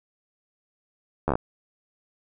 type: slowing click train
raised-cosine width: 1 ms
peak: -9 dBFS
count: 6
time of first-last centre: 1.28-1.355 s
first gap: 12 ms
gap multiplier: 1.11
effects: none